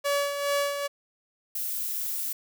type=tone with tremolo; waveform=sawtooth; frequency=569 Hz; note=C#5; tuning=45 cents sharp; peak=-19 dBFS; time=0.04-0.88 s; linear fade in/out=20 ms; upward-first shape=sine; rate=2.4 Hz; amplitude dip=55%
type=noise; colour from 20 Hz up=violet; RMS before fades=-31 dBFS; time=1.55-2.33 s; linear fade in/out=5 ms
effects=none